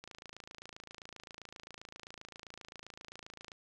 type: click train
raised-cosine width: 0.2 ms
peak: -30 dBFS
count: 97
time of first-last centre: 0.04-3.518 s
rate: 27.6 Hz
effects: none